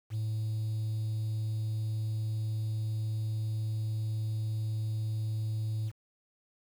triangle tone, 109.1 Hz, A2, 14 cents flat, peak -27 dBFS, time 0.1-5.92 s, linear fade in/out 50 ms, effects tanh soft clip ceiling -25 dBFS + 9-bit

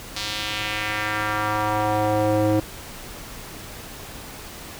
square tone with band-pass filter sweep, 106.1 Hz, G#2, 38 cents sharp, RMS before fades -23 dBFS, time 0.16-2.6 s, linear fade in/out 5 ms, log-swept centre 4400 to 400 Hz, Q 1.7, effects pink hiss -38 dBFS RMS until 4.79 s

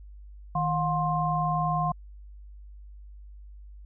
sine tone cluster, 157.3 / 714 / 1055 Hz, D#3 / F5 / C6, +19 / +38 / +14 cents, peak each -28 dBFS, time 0.55-1.92 s, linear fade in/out 5 ms, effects added 50 Hz sine -43 dBFS peak until 3.85 s

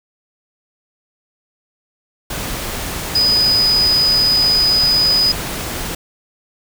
sine tone in noise, 4978 Hz, D#8, in tune, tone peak -11 dBFS, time 3.15-5.32 s, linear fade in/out 5 ms, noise pink, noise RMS -24 dBFS, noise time 2.3-5.95 s, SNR +10 dB, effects none

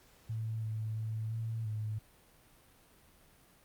sine tone with pitch steps, 111.4 / 109.6 / 110.4 / 113 / 107.8 Hz, A2 / A2 / A2 / A2 / A2, +22 / -6 / +6 / +47 / -35 cents, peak -34 dBFS, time 0.29-1.99 s, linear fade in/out 10 ms, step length 340 ms, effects pink hiss -63 dBFS RMS until 3.64 s + Opus 48 kbps

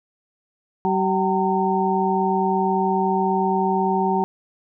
harmonic tone with a mistuned harmonic, 190.8 Hz, G3, 47 cents flat, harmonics 1 / 2 / 4 / 5, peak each -23 / -23 / -23 / -23 dBFS, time 0.85-4.24 s, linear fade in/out 0 ms, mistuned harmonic 5, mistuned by -74 cents, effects none

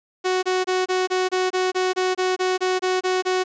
sawtooth tone bursts, 370 Hz, F#4, in tune, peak -15 dBFS, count 15, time 0.24-3.44 s, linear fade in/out 20 ms, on 190 ms, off 25 ms, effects resampled to 16000 Hz + 8-bit

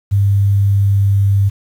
sine tone with pitch glide, 99.9 to 99.32 Hz, G2 to G2, +33 to +23 cents, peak -9 dBFS, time 0.11-1.5 s, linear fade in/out 20 ms, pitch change -10 cents, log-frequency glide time 0.3-1.18 s, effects 7-bit

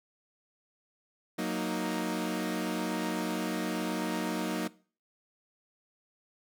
sawtooth chord, D# minor, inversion first, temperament equal, 185 / 233.1 / 311.1 Hz, F#3 / A#3 / D#4, 0 / 0 / 0 cents, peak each -31 dBFS, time 1.38-4.68 s, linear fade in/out 10 ms, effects noise-tail reverb RT60 0.4 s tail -20 dB re dry

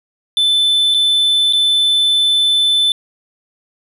triangle tone with dropouts, 3520 Hz, A7, in tune, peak -9 dBFS, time 0.37-2.92 s, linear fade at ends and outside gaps 1 ms, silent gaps 0.941-0.945 / 1.526-1.533 s, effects resampled to 32000 Hz

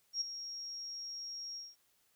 sine tone with ADSR envelope, 5588 Hz, F8, in tune, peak -30 dBFS, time 0.13-1.76 s, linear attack 81 ms, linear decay 11 ms, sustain -11 dB, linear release 200 ms, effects white hiss -73 dBFS RMS until 2.15 s

